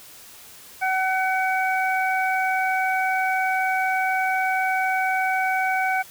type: harmonic tone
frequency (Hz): 754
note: F#5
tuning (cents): +32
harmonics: 1 / 2 / 3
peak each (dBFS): -22 / -25 / -27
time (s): 0.81-6.03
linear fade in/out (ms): 20
effects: white hiss -45 dBFS RMS until 6.1 s